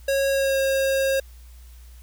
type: tone with pitch glide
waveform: square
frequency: 548 to 539.2 Hz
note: C#5 to C#5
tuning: -20 to -48 cents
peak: -20 dBFS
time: 0.08-1.2 s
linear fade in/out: 5 ms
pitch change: -28 cents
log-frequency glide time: 0.3-0.58 s
effects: added 60 Hz sine -42 dBFS peak until 2.02 s + white hiss -56 dBFS RMS until 2.02 s